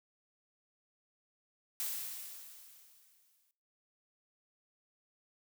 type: noise with exponential decay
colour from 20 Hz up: blue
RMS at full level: -36 dBFS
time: 1.8-3.51 s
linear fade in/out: 0 ms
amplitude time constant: 370 ms
effects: noise-tail reverb RT60 0.5 s tail -19 dB re dry